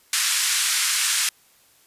white band-pass noise, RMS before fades -22 dBFS, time 0.13-1.29 s, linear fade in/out 2 ms, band 1300 to 10000 Hz, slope 24 dB/octave, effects white hiss -57 dBFS RMS until 1.86 s + resampled to 32000 Hz

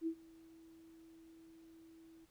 sine tone with ADSR envelope, 326.7 Hz, E4, 15 cents flat, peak -33 dBFS, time 0.01-2.26 s, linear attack 59 ms, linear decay 76 ms, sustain -24 dB, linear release 20 ms, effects pink hiss -72 dBFS RMS until 2.3 s

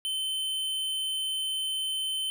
square tone, 3072 Hz, G7, 36 cents flat, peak -29 dBFS, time 0.05-2.3 s, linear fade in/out 0 ms, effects none

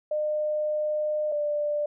sine tone pair in turn, 606 / 591.5 Hz, D#5 / D5, -46 / +12 cents, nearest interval unison, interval 42 cents, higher first, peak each -24 dBFS, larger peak neither, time 0.11-1.32 / 1.32-1.86 s, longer first, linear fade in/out 5 ms, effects none

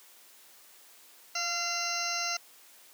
harmonic tone with a mistuned harmonic, 687 Hz, F5, 29 cents flat, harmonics 1 / 2 / 3 / 4 / 6 / 7 / 8 / 9, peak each -39 / -37 / -39 / -38 / -39 / -41 / -37 / -36 dBFS, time 1.35-2.37 s, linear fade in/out 5 ms, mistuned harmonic 1, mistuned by +25 cents, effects white hiss -56 dBFS RMS until 2.93 s + high-pass 300 Hz 12 dB/octave

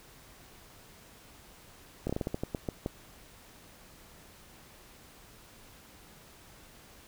slowing click train, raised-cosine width 2 ms, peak -18 dBFS, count 11, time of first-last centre 2.07-2.861 s, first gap 25 ms, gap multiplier 1.24, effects pink hiss -55 dBFS RMS until 7.07 s

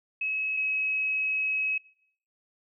sine tone pair in turn, 2570 / 2559 Hz, E7 / D#7, -45 / +48 cents, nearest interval unison, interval 7 cents, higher first, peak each -27 / -25 dBFS, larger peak second, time 0.21-0.57 / 0.57-1.78 s, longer second, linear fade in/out 5 ms, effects noise-tail reverb RT60 0.7 s tail -23 dB re dry

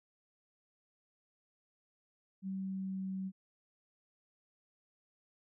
sine tone with pitch glide, 191.6 to 190.17 Hz, G3 to F#3, -39 to +48 cents, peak -36 dBFS, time 2.42-3.32 s, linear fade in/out 50 ms, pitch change -13 cents, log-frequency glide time 2.53-3.1 s, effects none

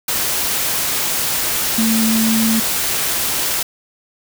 sine tone in noise, 223.2 Hz, A3, 25 cents sharp, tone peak -14 dBFS, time 1.78-2.6 s, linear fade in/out 5 ms, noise white, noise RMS -19 dBFS, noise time 0.08-3.63 s, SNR +2 dB, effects none

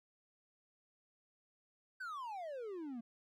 triangle exponential sweep, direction down, 1568 to 223.6 Hz, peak -40 dBFS, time 2-3.01 s, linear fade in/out 10 ms, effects none

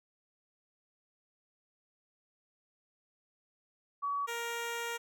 sine / 10% pulse tone pair in turn, 1134 / 468.3 Hz, C#6 / A#4, +39 / +8 cents, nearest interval octave + minor third, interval 1531 cents, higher first, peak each -31 / -27 dBFS, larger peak second, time 4.02-4.27 / 4.27-4.98 s, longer second, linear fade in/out 20 ms, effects none

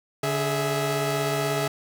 sawtooth tone cluster, 144.2 / 416.3 / 655 Hz, D3 / G#4 / E5, -31 / +4 / -11 cents, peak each -24 dBFS, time 0.23-1.68 s, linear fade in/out 5 ms, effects none

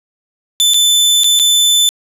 sawtooth tone with dropouts, 3520 Hz, A7, in tune, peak -5 dBFS, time 0.6-1.89 s, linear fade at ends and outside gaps 0 ms, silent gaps 0.736-0.743 / 1.235-1.243 / 1.391-1.397 s, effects resampled to 32000 Hz + 7-bit

